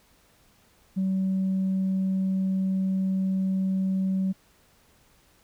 sine tone, 190 Hz, F#3, 46 cents sharp, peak -21 dBFS, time 0.96-4.33 s, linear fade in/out 20 ms, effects tanh soft clip ceiling -20 dBFS + pink hiss -61 dBFS RMS until 5.43 s

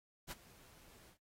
pink noise with ADSR envelope, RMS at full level -43 dBFS, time 0.27-1.18 s, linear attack 42 ms, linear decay 28 ms, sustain -20 dB, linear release 89 ms, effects AAC 48 kbps

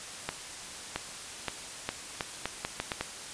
accelerating click train, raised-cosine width 0.3 ms, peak -14 dBFS, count 10, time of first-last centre 0.29-3.01 s, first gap 670 ms, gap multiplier 0.78, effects white hiss -42 dBFS RMS until 3.33 s + resampled to 22050 Hz

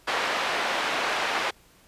pink band-pass noise, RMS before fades -27 dBFS, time 0.07-1.51 s, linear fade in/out 10 ms, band 630 to 3100 Hz, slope 12 dB/octave, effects pink hiss -57 dBFS RMS until 1.87 s + resampled to 32000 Hz

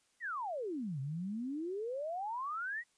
sine exponential two-way sweep, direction down then up, 2023 to 130 to 1964 Hz, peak -36 dBFS, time 0.2-2.84 s, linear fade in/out 50 ms, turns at 1 s, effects white hiss -73 dBFS RMS until 2.97 s + resampled to 22050 Hz

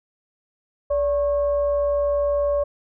sine tone with frequency modulation, 576 Hz, D5, 34 cents flat, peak -18 dBFS, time 0.9-2.64 s, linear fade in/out 10 ms, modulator 517 Hz, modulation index 0.36, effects none

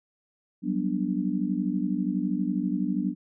sine chord, G major seventh, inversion third, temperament just, 183.75 / 196 / 245 / 294 Hz, F#3 / G3 / B3 / D4, -12 / 0 / -14 / +2 cents, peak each -30 dBFS, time 0.62-3.15 s, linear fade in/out 50 ms, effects none

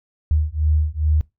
sine beating tone pair, 75.5 / 77.9 Hz, D2 / D#2, +48 / +3 cents, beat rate 2.4 Hz, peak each -19 dBFS, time 0.31-1.21 s, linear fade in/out 0 ms, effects noise-tail reverb RT60 0.2 s tail -22 dB re dry

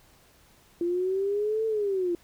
sine linear two-way sweep, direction up then down, 340 to 447.7 to 340 Hz, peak -24 dBFS, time 0.81-2.15 s, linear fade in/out 2 ms, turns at 1.66 s, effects pink hiss -59 dBFS RMS until 2.23 s

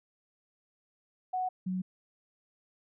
sine tone pair in turn, 740 / 185 Hz, F#5 / F#3, 0 / 0 cents, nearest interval 2 octaves, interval 2400 cents, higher first, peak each -29 / -30 dBFS, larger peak first, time 1.33-1.49 / 1.66-1.82 s, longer neither, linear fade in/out 10 ms, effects none

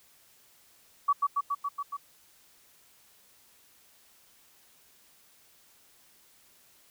sine tone with echo, 1137 Hz, C#6, 44 cents sharp, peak -20 dBFS, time 1.08-1.13 s, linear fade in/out 10 ms, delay 140 ms, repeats 6, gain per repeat -2 dB, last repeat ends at 1.97 s, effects white hiss -61 dBFS RMS until 6.9 s

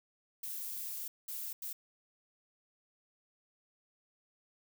violet noise bursts at uneven times, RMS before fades -41 dBFS, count 3, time 0.43-1.08 / 1.28-1.53 / 1.62-1.73 s, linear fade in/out 5 ms, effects none

